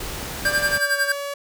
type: noise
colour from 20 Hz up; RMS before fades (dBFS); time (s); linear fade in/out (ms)
pink; -31; 0-0.78; 5
type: tone with tremolo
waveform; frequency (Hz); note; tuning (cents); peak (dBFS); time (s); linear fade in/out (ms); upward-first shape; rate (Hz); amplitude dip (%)
square; 1591; G6; +25; -17; 0.45-1.12; 2; sine; 11; 80
type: tone with pitch glide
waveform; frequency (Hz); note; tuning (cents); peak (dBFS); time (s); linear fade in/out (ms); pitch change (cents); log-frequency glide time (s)
sawtooth; 587.3 to 566.6; D5 to C#5; 0 to +38; -23; 0.45-1.34; 5; -62; 0.62-0.98
effects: none